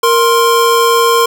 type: tone pair together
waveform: square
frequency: 466.2 / 1051.4 Hz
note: A#4 / C6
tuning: 0 / +8 cents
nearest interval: octave + major second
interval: 1408 cents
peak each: -11 dBFS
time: 0.03-1.26 s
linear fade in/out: 5 ms
effects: none